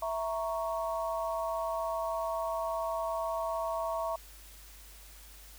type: chord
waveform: sine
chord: A# diminished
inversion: second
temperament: equal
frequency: 659.3 / 932.3 / 1108.7 Hz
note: E5 / A#5 / C#6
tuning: 0 / 0 / 0 cents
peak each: -33 / -37 / -37 dBFS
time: 0.02-4.16 s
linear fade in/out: 5 ms
effects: added 50 Hz sine -52 dBFS peak until 5.58 s + white hiss -54 dBFS RMS until 5.58 s